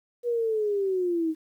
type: linear sweep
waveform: sine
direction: down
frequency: 486.1 to 311.1 Hz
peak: -23 dBFS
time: 0.23-1.35 s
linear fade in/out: 50 ms
effects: 10-bit